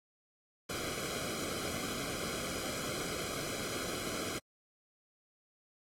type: noise with comb filter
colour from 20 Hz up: pink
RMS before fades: -38 dBFS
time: 0.69-4.39 s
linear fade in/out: 10 ms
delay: 1.1 ms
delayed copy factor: -0.95
effects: low-pass 11000 Hz 12 dB/octave + AAC 64 kbps